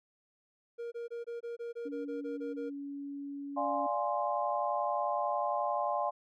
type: tone bursts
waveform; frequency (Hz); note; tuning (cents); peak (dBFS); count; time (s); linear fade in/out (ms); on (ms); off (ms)
triangle; 470.3; A#4; +15; -35; 12; 0.78-2.702; 20; 140; 22
type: tone with pitch glide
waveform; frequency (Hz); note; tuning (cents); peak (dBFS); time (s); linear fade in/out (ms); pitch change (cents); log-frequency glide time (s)
sine; 284.9 to 282; C#4 to C#4; +48 to +30; -38; 1.85-3.87; 10; -18; 2.16-2.72
type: chord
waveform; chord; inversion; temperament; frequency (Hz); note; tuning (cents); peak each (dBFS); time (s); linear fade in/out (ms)
sine; D half-diminished seventh; none; equal; 587.3 / 698.5 / 830.6 / 1046.5; D5 / F5 / Ab5 / C6; 0 / 0 / 0 / 0; -35; 3.56-6.11; 20
effects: none